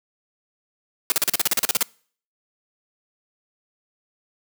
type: noise bursts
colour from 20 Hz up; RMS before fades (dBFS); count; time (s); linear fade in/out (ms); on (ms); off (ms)
white; -19; 13; 1.1-1.828; 0; 20; 39
effects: noise-tail reverb RT60 0.5 s tail -25 dB re dry + high-pass 150 Hz 12 dB/octave